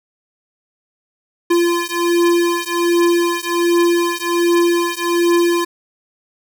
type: beating tone pair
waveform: square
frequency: 343.7 / 345 Hz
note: F4 / F4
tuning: -28 / -21 cents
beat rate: 1.3 Hz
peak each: -17 dBFS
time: 1.5-5.65 s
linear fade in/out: 10 ms
effects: none